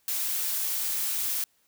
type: noise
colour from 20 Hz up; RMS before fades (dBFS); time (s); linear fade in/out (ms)
blue; -29; 0.08-1.44; 2
effects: white hiss -68 dBFS RMS until 1.67 s